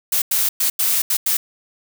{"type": "noise bursts at uneven times", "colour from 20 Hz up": "blue", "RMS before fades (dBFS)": -18, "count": 6, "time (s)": [[0.12, 0.22], [0.31, 0.49], [0.6, 0.7], [0.79, 1.02], [1.1, 1.17], [1.26, 1.37]], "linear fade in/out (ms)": 5, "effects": []}